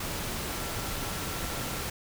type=tone in noise; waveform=sine; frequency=1353 Hz; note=E6; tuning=45 cents sharp; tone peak=-45 dBFS; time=0.5-1.84 s; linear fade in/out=5 ms; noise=pink; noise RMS=-34 dBFS; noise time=0-1.9 s; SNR=-14 dB; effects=none